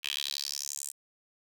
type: tone with high-pass filter sweep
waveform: 10% pulse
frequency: 71.2 Hz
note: C#2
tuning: 47 cents sharp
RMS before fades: -36 dBFS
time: 0.03-0.92 s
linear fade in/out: 20 ms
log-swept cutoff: 2800 to 8400 Hz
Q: 4.2
effects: 9-bit